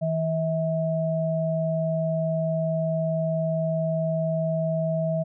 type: tone pair together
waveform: sine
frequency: 161.4 / 645.6 Hz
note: E3 / E5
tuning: -36 / -36 cents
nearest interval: 2 octaves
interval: 2400 cents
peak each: -25 dBFS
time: 0.01-5.24 s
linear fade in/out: 20 ms
effects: none